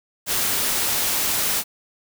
white noise, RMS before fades -22 dBFS, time 0.26-1.64 s, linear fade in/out 50 ms, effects none

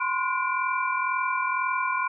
sine tone cluster, 1019 / 1061 / 1441 / 2349 Hz, C6 / C6 / F#6 / D7, -46 / +24 / -46 / 0 cents, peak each -27 / -30 / -30 / -31 dBFS, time 0-2.08 s, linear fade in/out 10 ms, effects none

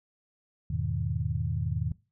sine chord, E major seventh, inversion none, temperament equal, 82.41 / 103.83 / 123.47 / 155.56 Hz, E2 / G#2 / B2 / D#3, 0 / 0 / 0 / 0 cents, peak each -33 / -33 / -33 / -33 dBFS, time 0.7-1.92 s, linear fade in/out 5 ms, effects noise-tail reverb RT60 0.3 s tail -21 dB re dry

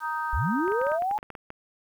harmonic tone, 311.8 Hz, D#4, 4 cents sharp, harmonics 3 / 4 / 5, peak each -30 / -32 / -33 dBFS, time 0-0.99 s, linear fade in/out 50 ms
sine linear sweep, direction up, 38.89 to 864 Hz, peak -24 dBFS, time 0.33-1.18 s, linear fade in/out 0 ms
clicks, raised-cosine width 0.5 ms, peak -24 dBFS, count 12, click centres 0.679 / 0.72 / 0.815 / 0.868 / 0.918 / 1.022 / 1.112 / 1.188 / 1.229 / 1.303 / 1.352 / 1.504 s
effects 9-bit

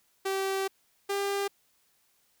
sawtooth tone pair in turn, 386.9 / 399.2 Hz, G4 / G4, -23 / +32 cents, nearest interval minor second, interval 55 cents, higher second, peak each -24 dBFS, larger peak neither, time 0.25-0.68 / 1.09-1.48 s, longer first, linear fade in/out 10 ms, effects white hiss -69 dBFS RMS until 2.4 s

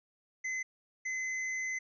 square tone bursts at uneven times, 2043 Hz, C7, 42 cents flat, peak -34 dBFS, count 2, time 0.44-0.63 / 1.05-1.79 s, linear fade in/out 10 ms, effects resampled to 16000 Hz

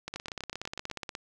two click trains, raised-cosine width 0.2 ms, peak -20 / -19 dBFS, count 7 / 19, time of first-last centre 0.16-0.9 / 0.08-1.151 s, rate 8.11 / 16.8 Hz, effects none

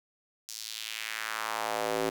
square tone with high-pass filter sweep, 55 Hz, A1, in tune, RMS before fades -34 dBFS, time 0.48-2.1 s, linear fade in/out 10 ms, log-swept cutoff 5800 to 360 Hz, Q 1.8, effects 9-bit

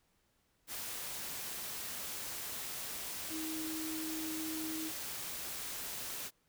sine tone in noise, 316.8 Hz, D#4, 31 cents sharp, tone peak -39 dBFS, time 3.29-4.92 s, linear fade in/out 50 ms, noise white, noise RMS -42 dBFS, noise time 0.67-6.31 s, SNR 0 dB, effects pink hiss -75 dBFS RMS until 6.48 s

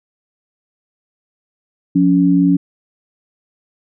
sine tone pair together, 177.27 / 281.4 Hz, F3 / C#4, +26 / +26 cents, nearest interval minor sixth, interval 800 cents, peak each -13 / -11 dBFS, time 1.95-2.57 s, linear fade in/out 10 ms, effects none

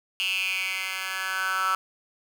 10% pulse tone with high-pass filter sweep, 188.9 Hz, F#3, 36 cents sharp, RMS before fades -28 dBFS, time 0.2-1.75 s, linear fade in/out 0 ms, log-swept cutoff 2800 to 1300 Hz, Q 7.8, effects none

